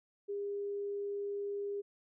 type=tone; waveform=sine; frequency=404.3 Hz; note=G#4; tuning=46 cents flat; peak=-35 dBFS; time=0.28-1.82 s; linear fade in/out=20 ms; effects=none